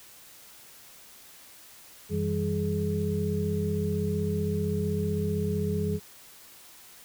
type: tone cluster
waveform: sine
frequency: 92.1 / 162.2 / 197.9 / 420.5 Hz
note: F#2 / E3 / G3 / G#4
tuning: -7 / -28 / +17 / +22 cents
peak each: -31 dBFS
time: 2.09-6 s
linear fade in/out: 50 ms
effects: white hiss -51 dBFS RMS until 7.04 s